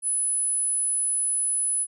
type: tone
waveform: sine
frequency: 10090 Hz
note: D#9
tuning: 23 cents sharp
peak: -22 dBFS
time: 0.02-1.87 s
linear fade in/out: 50 ms
effects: none